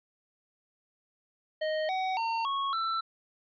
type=tone with pitch steps; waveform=square; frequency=622.3 / 753 / 911.1 / 1102.4 / 1333.9 Hz; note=D#5 / F#5 / A#5 / C#6 / E6; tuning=0 / +30 / -40 / -10 / +20 cents; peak=-29 dBFS; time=1.61-3.01 s; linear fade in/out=10 ms; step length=280 ms; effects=resampled to 11025 Hz